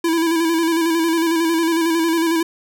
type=tone with vibrato; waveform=square; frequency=330 Hz; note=E4; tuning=2 cents sharp; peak=-16 dBFS; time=0.04-2.43 s; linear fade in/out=5 ms; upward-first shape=square; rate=11 Hz; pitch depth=39 cents each way; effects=none